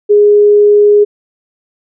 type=tone; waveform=sine; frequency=414 Hz; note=G#4; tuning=5 cents flat; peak=-3 dBFS; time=0.09-1.05 s; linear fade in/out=20 ms; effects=none